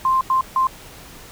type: tone bursts at uneven times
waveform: sine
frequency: 1048 Hz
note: C6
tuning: 2 cents sharp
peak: -14 dBFS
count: 3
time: 0.05-0.21 / 0.3-0.41 / 0.56-0.67 s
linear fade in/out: 2 ms
effects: pink hiss -41 dBFS RMS until 1.31 s